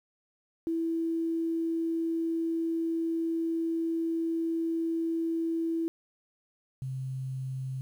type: tone pair in turn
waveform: sine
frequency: 329.6 / 131.37 Hz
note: E4 / C3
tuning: 0 / +7 cents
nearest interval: octave + major third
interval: 1593 cents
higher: first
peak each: -27 / -32 dBFS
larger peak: first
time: 0.67-5.88 / 6.82-7.81 s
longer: first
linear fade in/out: 0 ms
effects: 10-bit